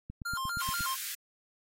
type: click train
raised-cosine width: 5 ms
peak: -28 dBFS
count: 7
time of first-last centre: 0.1-0.808 s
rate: 8.48 Hz
type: tone with vibrato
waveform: square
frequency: 1216 Hz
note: D#6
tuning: 40 cents flat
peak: -33 dBFS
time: 0.25-0.95 s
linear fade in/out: 10 ms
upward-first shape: square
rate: 4.1 Hz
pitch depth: 240 cents each way
type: high-pass noise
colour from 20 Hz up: white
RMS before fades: -38 dBFS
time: 0.6-1.15 s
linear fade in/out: 5 ms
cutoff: 1400 Hz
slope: 48 dB/octave
effects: AAC 48 kbps